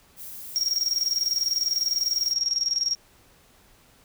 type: noise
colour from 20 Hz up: violet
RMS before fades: -39 dBFS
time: 0.16-2.35 s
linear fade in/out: 50 ms
type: tone with tremolo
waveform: sine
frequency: 5588 Hz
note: F8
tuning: in tune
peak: -20 dBFS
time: 0.56-2.95 s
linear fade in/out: 0 ms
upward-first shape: square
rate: 20 Hz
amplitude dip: 70%
effects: pink hiss -57 dBFS RMS until 4.04 s